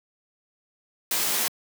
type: noise with comb filter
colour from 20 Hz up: white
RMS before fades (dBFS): -25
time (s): 1.11-1.48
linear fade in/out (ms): 2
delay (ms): 16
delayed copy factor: -0.55
effects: high-pass 200 Hz 12 dB/octave